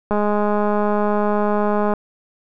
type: click train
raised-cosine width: 1 ms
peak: -7 dBFS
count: 381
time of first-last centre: 0.11-1.937 s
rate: 208 Hz
effects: none